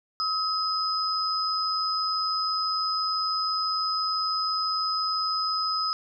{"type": "tone pair together", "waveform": "sine", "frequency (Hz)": [1279, 5043], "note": ["D#6", "D#8"], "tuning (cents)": [47, 22], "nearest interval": "2 octaves", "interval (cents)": 2375, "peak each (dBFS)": -27, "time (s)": [0.2, 5.93], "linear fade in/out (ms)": 0, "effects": []}